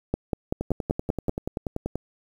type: two click trains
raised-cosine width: 2 ms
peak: -14 / -10 dBFS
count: 15 / 7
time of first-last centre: 0.61-1.956 / 0.14-1.294 s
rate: 10.4 / 5.2 Hz
effects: 8-bit